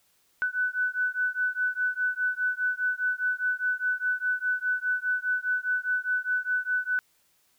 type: beating tone pair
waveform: sine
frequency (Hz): 1494 / 1498.9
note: F#6 / F#6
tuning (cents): +16 / +22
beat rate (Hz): 4.9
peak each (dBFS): -28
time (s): 0.42-6.99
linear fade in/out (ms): 0
effects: white hiss -67 dBFS RMS until 7.58 s